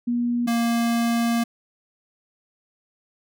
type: tone pair in turn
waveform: sine / square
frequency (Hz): 240 / 233.4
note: B3 / A#3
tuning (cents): -49 / +2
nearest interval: unison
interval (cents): 49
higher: first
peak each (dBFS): -20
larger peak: neither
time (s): 0.07-0.47 / 0.47-1.44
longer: second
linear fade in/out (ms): 10
effects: none